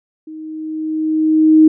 sine tone with level ramp, 313.3 Hz, D#4, 12 cents sharp, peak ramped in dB -29 to -3 dBFS, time 0.27-1.68 s, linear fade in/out 5 ms, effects none

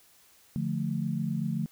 sine chord, D minor, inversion none, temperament equal, 146.83 / 174.61 / 220 Hz, D3 / F3 / A3, 0 / 0 / 0 cents, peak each -32 dBFS, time 0.56-1.66 s, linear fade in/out 0 ms, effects white hiss -60 dBFS RMS until 1.71 s

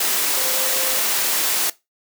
sine tone in noise, 523.3 Hz, C5, in tune, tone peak -31 dBFS, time 0.37-0.99 s, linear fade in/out 5 ms, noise white, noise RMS -20 dBFS, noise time 0-1.7 s, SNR -14 dB, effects noise-tail reverb RT60 0.2 s tail -18 dB re dry + high-pass 300 Hz 12 dB/octave

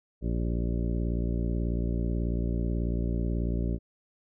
harmonic tone with a mistuned harmonic, 58.27 Hz, A#1, in tune, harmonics 1 / 2 / 3 / 4 / 5 / 6 / 7 / 9 / 10, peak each -28 / -34 / -34 / -37 / -39 / -40 / -42 / -49 / -47 dBFS, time 0.21-3.79 s, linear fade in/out 50 ms, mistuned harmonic 10, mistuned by +26 cents, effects none

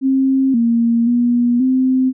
sine tone with pitch steps, 266.7 / 232.7 / 240.9 / 259.2 Hz, C4 / A#3 / B3 / C4, +33 / -3 / -43 / -16 cents, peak -11 dBFS, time 0.01-2.13 s, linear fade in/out 50 ms, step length 530 ms, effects none

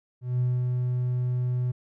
triangle tone with ADSR envelope, 124.6 Hz, B2, 16 cents sharp, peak -18 dBFS, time 0.21-1.72 s, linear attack 190 ms, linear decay 220 ms, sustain -3 dB, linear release 13 ms, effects tanh soft clip ceiling -17 dBFS

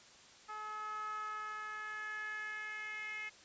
10% pulse tone with band-pass filter sweep, 427.3 Hz, G#4, 49 cents sharp, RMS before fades -43 dBFS, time 0.48-3.3 s, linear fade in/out 20 ms, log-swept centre 1100 to 2200 Hz, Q 5.1, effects white hiss -59 dBFS RMS until 3.44 s + resampled to 16000 Hz

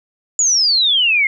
sine exponential sweep, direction down, 7040 to 2100 Hz, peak -11 dBFS, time 0.39-1.27 s, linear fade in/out 2 ms, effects none

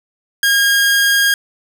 sawtooth tone, 1625 Hz, G#6, 38 cents flat, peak -7 dBFS, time 0.43-1.34 s, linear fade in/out 2 ms, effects none

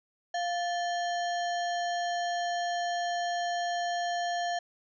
sine tone with sample-and-hold, 698.5 Hz, F5, in tune, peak -28 dBFS, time 0.34-4.59 s, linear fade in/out 5 ms, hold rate 2450 Hz, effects resampled to 16000 Hz

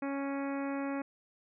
harmonic tone, 277.2 Hz, C#4, in tune, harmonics 1 / 2 / 3 / 4 / 5 / 6 / 7 / 8 / 9, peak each -34 / -40 / -44 / -46 / -48 / -50 / -51 / -52 / -53 dBFS, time 0.02-1.02 s, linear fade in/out 5 ms, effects none

